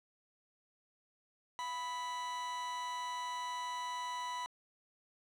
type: tone with amplitude modulation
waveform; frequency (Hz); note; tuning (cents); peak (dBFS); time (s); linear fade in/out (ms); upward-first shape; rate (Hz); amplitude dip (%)
40% pulse; 987.8; B5; 0; -35; 1.59-4.46; 0; sine; 288; 40
effects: low-pass 7000 Hz 12 dB/octave + 11-bit